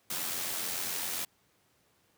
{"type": "noise with amplitude modulation", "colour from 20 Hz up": "white", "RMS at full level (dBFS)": -33, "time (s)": [0.1, 1.25], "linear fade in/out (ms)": 5, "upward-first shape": "sine", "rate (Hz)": 87.2, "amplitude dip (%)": 40, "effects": ["pink hiss -69 dBFS RMS until 2.17 s", "high-pass 100 Hz 12 dB/octave"]}